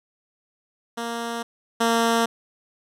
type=tone pair in turn; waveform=10% pulse; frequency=233.1 / 230.3 Hz; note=A#3 / A#3; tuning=0 / -21 cents; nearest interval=unison; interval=21 cents; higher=first; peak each=-19 / -10 dBFS; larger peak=second; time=0.97-1.43 / 1.8-2.26 s; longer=neither; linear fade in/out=10 ms; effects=low-pass 12000 Hz 12 dB/octave